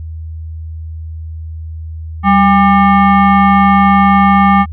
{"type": "tone with frequency modulation", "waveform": "sine", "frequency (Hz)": 194.3, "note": "G3", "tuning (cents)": -15, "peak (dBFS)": -5, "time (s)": [2.23, 4.66], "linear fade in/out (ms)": 50, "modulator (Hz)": 999, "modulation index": 1.2, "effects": ["added 80 Hz sine -22 dBFS peak until 4.72 s"]}